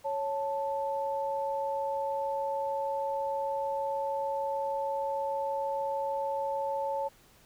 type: tone pair together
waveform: sine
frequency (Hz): 553.5 / 880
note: C#5 / A5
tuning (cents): -3 / 0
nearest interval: minor sixth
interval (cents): 803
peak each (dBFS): -32 / -32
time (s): 0.04-7.09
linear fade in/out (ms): 20
effects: pink hiss -60 dBFS RMS until 7.45 s